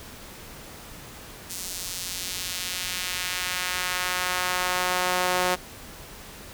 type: tone with high-pass filter sweep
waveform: sawtooth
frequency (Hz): 181.4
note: F#3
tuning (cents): -34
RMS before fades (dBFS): -28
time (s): 1.49-5.56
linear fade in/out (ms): 20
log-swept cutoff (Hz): 6400 to 560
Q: 0.86
effects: pink hiss -43 dBFS RMS until 6.53 s